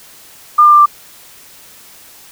sine tone with pitch steps, 1205 / 1196.7 / 1188.4 / 1180.2 Hz, D6 / D6 / D6 / D6, +44 / +32 / +20 / +8 cents, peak -3 dBFS, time 0.58-0.86 s, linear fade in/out 10 ms, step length 70 ms, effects white hiss -40 dBFS RMS until 2.31 s

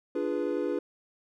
triangle chord, D diminished seventh, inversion none, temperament equal with one note detuned, 293.7 / 346.2 / 415.3 / 493.9 Hz, D4 / F4 / Ab4 / Cb5, 0 / -15 / 0 / 0 cents, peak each -31 dBFS, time 0.15-0.79 s, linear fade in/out 5 ms, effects none

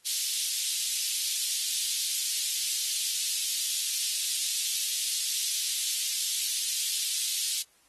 pink high-pass noise, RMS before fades -30 dBFS, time 0.05-7.63 s, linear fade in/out 20 ms, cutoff 3400 Hz, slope 24 dB/octave, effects white hiss -64 dBFS RMS until 7.88 s + AAC 32 kbps

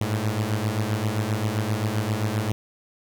sawtooth beating tone pair, 103.6 / 111.2 Hz, G#2 / A2, -4 / +19 cents, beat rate 7.6 Hz, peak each -22 dBFS, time 0.01-2.52 s, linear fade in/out 0 ms, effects none

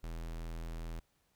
square tone, 41.2 Hz, E1, in tune, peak -40 dBFS, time 0.03-1 s, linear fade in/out 10 ms, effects pink hiss -75 dBFS RMS until 1.35 s

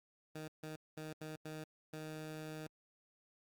15% pulse tone bursts at uneven times, 155.56 Hz, D#3, in tune, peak -38 dBFS, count 6, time 0.35-0.48 / 0.63-0.76 / 0.97-1.13 / 1.21-1.36 / 1.45-1.64 / 1.93-2.67 s, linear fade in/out 5 ms, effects Opus 48 kbps

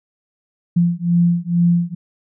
sine beating tone pair, 171.5 / 173.7 Hz, F3 / F3, -31 / -9 cents, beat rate 2.2 Hz, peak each -16 dBFS, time 0.76-1.95 s, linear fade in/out 10 ms, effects none

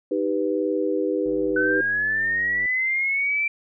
sine chord, Eb augmented, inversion none, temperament equal, 311.1 / 392 / 493.9 Hz, Eb4 / G4 / B4, 0 / 0 / 0 cents, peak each -25 dBFS, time 0.11-1.81 s, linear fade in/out 5 ms
click train, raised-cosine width 2 ms, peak -30 dBFS, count 137, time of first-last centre 1.26-2.656 s, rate 97.4 Hz
sine linear sweep, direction up, 1502 to 2349 Hz, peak -20 dBFS, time 1.56-3.48 s, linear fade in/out 5 ms
effects none

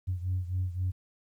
sine beating tone pair, 90.7 / 94.5 Hz, F#2 / F#2, -34 / +37 cents, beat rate 3.8 Hz, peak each -29 / -33 dBFS, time 0.07-0.92 s, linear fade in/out 20 ms, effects tanh soft clip ceiling -23 dBFS + 11-bit

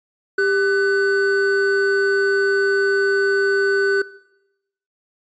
triangle tone pair together, 395.5 / 1500 Hz, G4 / F#6, +15 / +23 cents, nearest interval octave + major seventh, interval 2308 cents, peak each -16 dBFS, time 0.38-4.02 s, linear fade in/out 5 ms, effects noise-tail reverb RT60 0.9 s tail -21 dB re dry + resampled to 16000 Hz

